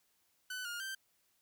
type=tone with pitch steps; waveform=sawtooth; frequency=1503 / 1419 / 1562 Hz; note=F#6 / F6 / G6; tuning=+27 / +27 / -7 cents; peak=-36 dBFS; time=0.5-0.95 s; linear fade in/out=5 ms; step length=150 ms; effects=white hiss -75 dBFS RMS until 1.41 s